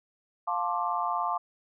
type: chord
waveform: sine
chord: D minor seventh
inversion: first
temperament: just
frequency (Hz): 704.8 / 881 / 1057.2 / 1174.7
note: F5 / A5 / C6 / D6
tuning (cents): +16 / +2 / +18 / 0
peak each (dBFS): -32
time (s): 0.47-1.38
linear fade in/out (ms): 10
effects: none